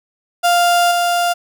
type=tone with level steps; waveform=35% pulse; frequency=698.5 Hz; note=F5; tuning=in tune; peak=-9 / -12 dBFS; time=0.43-1.34 s; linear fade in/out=20 ms; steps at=0.91 s; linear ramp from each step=5 ms; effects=none